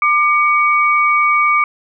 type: tone pair together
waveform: sine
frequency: 1194 / 2254 Hz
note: D6 / C#7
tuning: +28 / +28 cents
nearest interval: major seventh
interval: 1100 cents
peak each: -12 / -14 dBFS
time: 0.02-1.64 s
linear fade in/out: 2 ms
effects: none